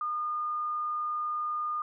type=tone; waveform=sine; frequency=1218 Hz; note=D#6; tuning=37 cents flat; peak=-29 dBFS; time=0.01-1.82 s; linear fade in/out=2 ms; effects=none